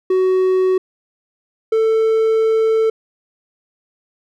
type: tone pair in turn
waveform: triangle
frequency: 373.4 / 444 Hz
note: F#4 / A4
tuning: +16 / +16 cents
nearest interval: minor third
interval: 300 cents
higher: second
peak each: -10 dBFS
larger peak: neither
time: 0.1-0.78 / 1.72-2.9 s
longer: second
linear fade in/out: 5 ms
effects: none